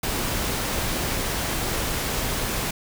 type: noise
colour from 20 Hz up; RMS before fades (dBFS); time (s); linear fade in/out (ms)
pink; -26; 0.03-2.71; 5
effects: none